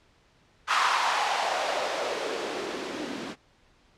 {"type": "noise with band-pass filter sweep", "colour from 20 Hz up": "blue", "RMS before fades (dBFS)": -28, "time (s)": [0.67, 3.36], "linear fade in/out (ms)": 50, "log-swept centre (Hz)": [1200, 240], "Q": 3.1, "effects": ["pink hiss -62 dBFS RMS until 3.97 s", "low-pass 5000 Hz 12 dB/octave"]}